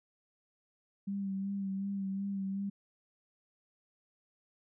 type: tone with vibrato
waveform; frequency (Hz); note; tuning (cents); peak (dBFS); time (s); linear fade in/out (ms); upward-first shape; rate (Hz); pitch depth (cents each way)
sine; 196; G3; 0; -33; 1.07-2.7; 10; sine; 2.7; 30
effects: none